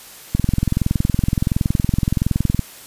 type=click train; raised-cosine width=5 ms; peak=-4 dBFS; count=49; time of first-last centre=0.35-2.593 s; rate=21.4 Hz; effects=white hiss -40 dBFS RMS until 2.86 s + resampled to 32000 Hz